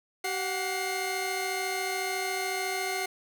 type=tone cluster; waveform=sawtooth; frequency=382.5 / 731 / 2111 Hz; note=G4 / F#5 / C7; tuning=-42 / -21 / +15 cents; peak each=-30 dBFS; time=0.24-3.06 s; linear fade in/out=5 ms; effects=none